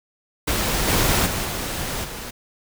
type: noise with level steps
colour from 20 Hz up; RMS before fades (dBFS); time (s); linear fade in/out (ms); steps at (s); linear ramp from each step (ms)
pink; -22 / -19 / -25 / -27 / -33; 0.47-2.31; 10; 0.87 / 1.25 / 1.44 / 2.03; 20
effects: none